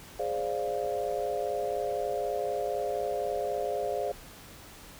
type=chord; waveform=sine; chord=D half-diminished seventh; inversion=second; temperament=equal; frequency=415.3 / 523.3 / 587.3 / 698.5 Hz; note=Ab4 / C5 / D5 / F5; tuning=0 / 0 / 0 / 0 cents; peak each=-34 dBFS; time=0.19-4.12 s; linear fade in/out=5 ms; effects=pink hiss -49 dBFS RMS until 4.99 s